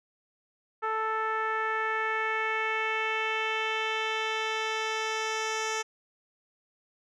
10% pulse tone with low-pass filter sweep, 440 Hz, A4, in tune, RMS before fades -30 dBFS, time 0.82-5.83 s, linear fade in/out 20 ms, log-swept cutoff 1300 to 6000 Hz, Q 2, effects none

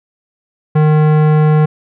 sine tone with tanh clipping, 153.3 Hz, D#3, 25 cents flat, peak -9 dBFS, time 0.75-1.66 s, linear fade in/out 10 ms, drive 18 dB, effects none

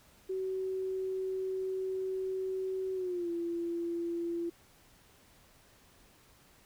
sine tone with pitch glide, 377.8 to 340.5 Hz, F#4 to F4, +36 to -44 cents, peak -32 dBFS, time 0.29-4.5 s, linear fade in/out 10 ms, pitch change -180 cents, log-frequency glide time 2.94-3.3 s, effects pink hiss -62 dBFS RMS until 6.65 s

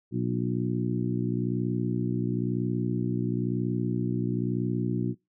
harmonic tone with a mistuned harmonic, 61 Hz, B1, 21 cents flat, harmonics 2 / 3 / 4 / 5 / 6, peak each -30 / -30 / -32 / -34 / -35 dBFS, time 0.11-5.15 s, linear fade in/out 50 ms, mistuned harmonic 6, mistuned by -31 cents, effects noise-tail reverb RT60 0.2 s tail -23 dB re dry

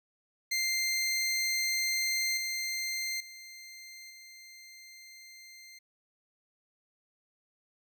20% pulse tone with level steps, 2093 Hz, C7, in tune, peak -23 / -27 / -41 / -44 dBFS, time 0.51-5.79 s, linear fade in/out 10 ms, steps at 2.37 / 3.2 / 4.1 s, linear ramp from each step 5 ms, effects none

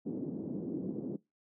pink band-pass noise, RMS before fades -38 dBFS, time 0.05-1.17 s, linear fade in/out 20 ms, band 190 to 360 Hz, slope 24 dB/octave, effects noise-tail reverb RT60 0.2 s tail -21 dB re dry

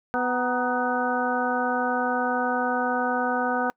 harmonic tone with a mistuned harmonic, 249.1 Hz, B3, 15 cents sharp, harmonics 1 / 2 / 3 / 4 / 5 / 6, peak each -29 / -29 / -27 / -31 / -31 / -29 dBFS, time 0.14-3.7 s, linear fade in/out 0 ms, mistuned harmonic 4, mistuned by -94 cents, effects noise-tail reverb RT60 0.1 s tail -26 dB re dry

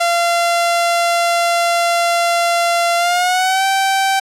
sawtooth tone with pitch glide, 687 to 775.6 Hz, F5 to G5, -29 to -19 cents, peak -9 dBFS, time 0-4.2 s, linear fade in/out 10 ms, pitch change +210 cents, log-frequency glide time 2.97-3.65 s, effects low-pass 11000 Hz 12 dB/octave

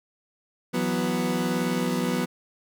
30% pulse chord, E suspended second, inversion none, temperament equal with one note detuned, 165.86 / 185 / 246.9 Hz, E3 / F#3 / B3, +11 / 0 / 0 cents, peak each -29 / -25 / -24 dBFS, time 0.73-2.26 s, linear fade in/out 20 ms, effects none

